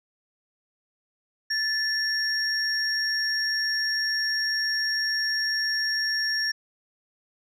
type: tone pair together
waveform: sine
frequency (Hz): 1749 / 5553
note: A6 / F8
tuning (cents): -11 / -11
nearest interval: octave + minor sixth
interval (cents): 2000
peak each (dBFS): -25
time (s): 1.5-6.52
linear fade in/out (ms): 10
effects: tanh soft clip ceiling -18 dBFS